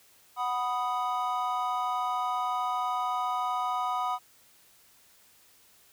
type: chord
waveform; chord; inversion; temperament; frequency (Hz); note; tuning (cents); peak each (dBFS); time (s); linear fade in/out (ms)
triangle; B major; second; equal; 740 / 987.8 / 1244.5; F#5 / B5 / D#6; 0 / 0 / 0; -30; 0.36-4.19; 50
effects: white hiss -60 dBFS RMS until 5.92 s